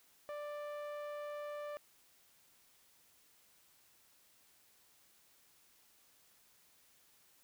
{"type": "tone with low-pass filter", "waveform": "sawtooth", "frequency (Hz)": 589, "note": "D5", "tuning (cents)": 5, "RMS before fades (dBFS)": -44, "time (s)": [0.29, 1.77], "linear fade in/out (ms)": 0, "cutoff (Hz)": 1800, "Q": 0.55, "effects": ["white hiss -68 dBFS RMS until 7.43 s"]}